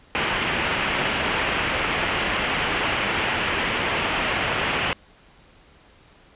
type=low-pass noise; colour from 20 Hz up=white; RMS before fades=-24 dBFS; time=0.15-4.93 s; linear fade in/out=0 ms; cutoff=3100 Hz; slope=48 dB/octave; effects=pink hiss -53 dBFS RMS until 6.35 s + resampled to 8000 Hz